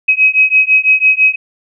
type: beating tone pair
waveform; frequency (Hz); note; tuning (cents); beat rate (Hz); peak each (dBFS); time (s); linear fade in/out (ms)
sine; 2538 / 2544; D#7 / D#7; +34 / +38; 6; -10; 0.08-1.36; 10
effects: none